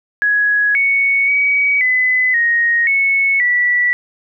sine tone with pitch steps, 1672 / 2221 / 2265 / 2014 / 1871 / 2204 / 1956 Hz, G#6 / C#7 / C#7 / B6 / A#6 / C#7 / B6, +11 / +3 / +37 / +33 / +6 / -11 / -17 cents, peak -11 dBFS, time 0.22-3.93 s, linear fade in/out 0 ms, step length 530 ms, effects none

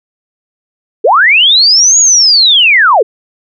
sine linear two-way sweep, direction up then down, 370 to 6840 to 370 Hz, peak -3 dBFS, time 1.04-3.03 s, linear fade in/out 10 ms, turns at 1.99 s, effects none

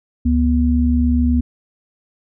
sine tone pair together, 71.94 / 243.3 Hz, D2 / B3, -35 / -26 cents, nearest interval octave + major sixth, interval 2109 cents, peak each -15 dBFS, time 0.25-1.41 s, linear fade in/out 10 ms, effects none

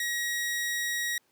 sawtooth tone, 1900 Hz, A#6, 33 cents sharp, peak -25 dBFS, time 0-1.18 s, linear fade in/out 2 ms, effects pink hiss -69 dBFS RMS until 1.31 s + high-pass 200 Hz 12 dB/octave

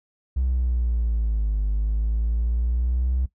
triangle linear two-way sweep, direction down then up, 65 to 50.5 to 64.4 Hz, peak -17 dBFS, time 0.36-3.26 s, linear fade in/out 10 ms, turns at 1.63 s, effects noise-tail reverb RT60 0.1 s tail -18 dB re dry + tanh soft clip ceiling -15 dBFS

